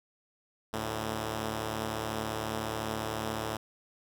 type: tone pair together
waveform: 5% pulse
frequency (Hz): 74.25 / 110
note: D2 / A2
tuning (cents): +20 / 0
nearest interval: perfect fifth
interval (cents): 680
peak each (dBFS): -28 / -22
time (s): 0.73-3.57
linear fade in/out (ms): 5
effects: none